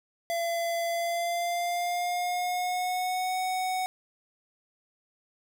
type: tone with pitch glide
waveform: square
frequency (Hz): 678 to 743.6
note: E5 to F#5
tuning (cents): +49 to +8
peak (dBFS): -28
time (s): 0.3-3.86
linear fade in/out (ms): 0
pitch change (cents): +159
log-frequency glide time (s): 0.87-3.38
effects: 9-bit